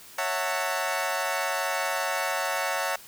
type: chord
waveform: 20% pulse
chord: F# minor seventh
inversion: second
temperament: equal with one note detuned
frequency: 554.4 / 659.3 / 740 / 903.2 Hz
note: C#5 / E5 / F#5 / A5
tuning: 0 / 0 / 0 / +45 cents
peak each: -27 dBFS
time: 0.18-2.96 s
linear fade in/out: 5 ms
effects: white hiss -48 dBFS RMS until 3.07 s